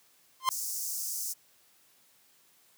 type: tone with exponential growth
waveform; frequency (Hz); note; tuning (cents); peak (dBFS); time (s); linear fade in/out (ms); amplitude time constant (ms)
45% pulse; 1046.5; C6; 0; -19; 0.4-0.49; 1; 19
type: high-pass noise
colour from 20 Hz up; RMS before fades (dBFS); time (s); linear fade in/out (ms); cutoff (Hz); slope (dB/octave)
pink; -35; 0.5-1.34; 20; 5400; 48
effects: white hiss -64 dBFS RMS until 2.77 s + high-pass 100 Hz 12 dB/octave